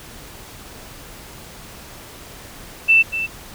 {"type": "tone with echo", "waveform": "sine", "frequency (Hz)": 2663, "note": "E7", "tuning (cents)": 17, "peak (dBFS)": -9, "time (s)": [2.88, 3.03], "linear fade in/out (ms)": 20, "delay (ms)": 240, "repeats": 1, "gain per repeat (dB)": -11, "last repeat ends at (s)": 3.27, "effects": ["pink hiss -39 dBFS RMS until 3.54 s"]}